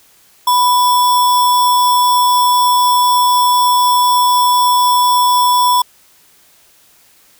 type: tone with sample-and-hold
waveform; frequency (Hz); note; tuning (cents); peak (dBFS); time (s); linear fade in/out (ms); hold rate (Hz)
sine; 988; B5; 0; -8; 0.47-5.82; 5; 4410
effects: white hiss -49 dBFS RMS until 7.39 s